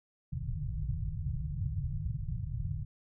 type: low-pass noise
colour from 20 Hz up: white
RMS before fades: -35 dBFS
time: 0.32-2.85 s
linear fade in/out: 10 ms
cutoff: 160 Hz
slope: 96 dB/octave
effects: none